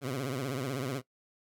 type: tone with vibrato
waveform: 15% pulse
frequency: 132.4 Hz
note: C3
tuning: 21 cents sharp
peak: -26 dBFS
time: 0.01-1.02 s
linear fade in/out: 50 ms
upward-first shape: triangle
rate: 16 Hz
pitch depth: 170 cents each way
effects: noise-tail reverb RT60 0.1 s tail -18 dB re dry